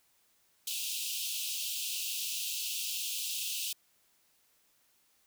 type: high-pass noise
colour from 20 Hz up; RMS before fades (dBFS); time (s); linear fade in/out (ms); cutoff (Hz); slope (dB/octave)
pink; -36; 0.67-3.73; 5; 2600; 96
effects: white hiss -70 dBFS RMS until 5.26 s